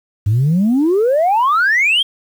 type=exponential sweep; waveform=sine; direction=up; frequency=98 to 3296 Hz; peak=-9 dBFS; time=0.26-2.03 s; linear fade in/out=10 ms; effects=tanh soft clip ceiling -8 dBFS + 7-bit